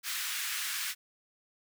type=high-pass noise; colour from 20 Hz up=pink; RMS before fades=-35 dBFS; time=0.03-0.95 s; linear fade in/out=50 ms; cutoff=1500 Hz; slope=24 dB/octave; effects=none